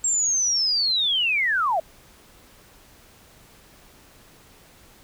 sine linear sweep, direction down, 7550 to 607 Hz, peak -19 dBFS, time 0.04-1.8 s, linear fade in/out 5 ms, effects pink hiss -52 dBFS RMS until 5.03 s

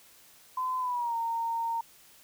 sine tone with pitch glide, 1021 to 920.2 Hz, C6 to A#5, -43 to -23 cents, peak -28 dBFS, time 0.57-1.81 s, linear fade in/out 5 ms, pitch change -180 cents, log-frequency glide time 0.79-1.16 s, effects white hiss -57 dBFS RMS until 2.23 s

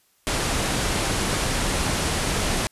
pink low-pass noise, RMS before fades -24 dBFS, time 0.27-2.67 s, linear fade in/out 0 ms, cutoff 11000 Hz, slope 48 dB/octave, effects white hiss -63 dBFS RMS until 2.71 s + resampled to 32000 Hz

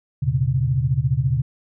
sine tone cluster, 79.2 / 109.6 / 125.1 / 139.4 Hz, D#2 / A2 / B2 / C#3, +31 / -6 / +23 / +10 cents, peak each -28 / -28 / -20 / -21 dBFS, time 0.22-1.42 s, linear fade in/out 10 ms, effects none

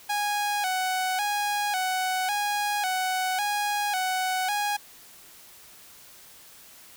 sawtooth tone with vibrato, 784 Hz, G5, in tune, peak -21 dBFS, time 0.09-4.77 s, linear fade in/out 10 ms, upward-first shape square, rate 0.91 Hz, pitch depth 88 cents each way, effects white hiss -50 dBFS RMS until 6.96 s

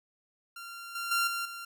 sawtooth tone with level steps, 1382 Hz, F6, 19 cents flat, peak -38 / -30 / -22 / -28 / -36 dBFS, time 0.56-1.65 s, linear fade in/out 5 ms, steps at 0.95 / 1.11 / 1.27 / 1.45 s, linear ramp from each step 5 ms, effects none

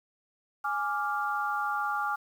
sine chord, D diminished, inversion second, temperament equal, 830.6 / 1174.7 / 1396.9 Hz, Ab5 / D6 / F6, 0 / 0 / 0 cents, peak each -32 dBFS, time 0.64-2.16 s, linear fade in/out 10 ms, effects 9-bit

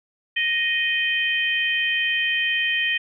harmonic tone, 622.3 Hz, D#5, in tune, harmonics 3 / 4 / 5, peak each -23 / -24 / -25 dBFS, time 0.36-2.98 s, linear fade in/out 10 ms, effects none

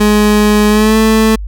30% pulse tone with pitch glide, 209.9 to 220.1 Hz, G#3 to A3, +19 to +1 cents, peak -4 dBFS, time 0-1.36 s, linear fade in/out 10 ms, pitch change +82 cents, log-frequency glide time 0.69-0.97 s, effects added 50 Hz sine -19 dBFS peak until 1.47 s

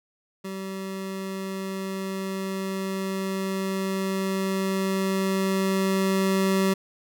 25% pulse tone with level ramp, 192 Hz, G3, 36 cents flat, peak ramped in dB -28 to -16 dBFS, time 0.44-6.74 s, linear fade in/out 10 ms, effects none

